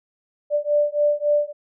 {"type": "beating tone pair", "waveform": "sine", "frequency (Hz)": [587.3, 590.9], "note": ["D5", "D5"], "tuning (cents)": [0, 10], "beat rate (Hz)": 3.6, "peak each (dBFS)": -20, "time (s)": [0.5, 1.53], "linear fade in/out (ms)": 50, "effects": []}